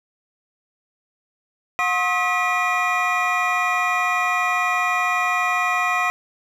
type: tone cluster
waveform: triangle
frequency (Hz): 724 / 1072 / 1272 / 1953 / 2428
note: F#5 / C6 / D#6 / B6 / D#7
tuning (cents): -38 / +42 / +38 / -20 / -43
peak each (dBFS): -23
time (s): 1.79-6.1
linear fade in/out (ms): 0
effects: none